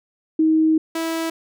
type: tone pair in turn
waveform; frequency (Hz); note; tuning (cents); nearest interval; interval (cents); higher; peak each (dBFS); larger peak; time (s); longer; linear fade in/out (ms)
sine / sawtooth; 316.4 / 327; D#4 / E4; +29 / -14; minor second; 57; second; -13 / -18; first; 0.39-0.78 / 0.95-1.3; first; 5
effects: none